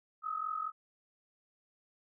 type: tone pair together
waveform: sine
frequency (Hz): 1252 / 1296.3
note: D#6 / E6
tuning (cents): +10 / -29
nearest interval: minor second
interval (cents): 61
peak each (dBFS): -36 / -38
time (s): 0.22-0.72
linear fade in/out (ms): 50
effects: none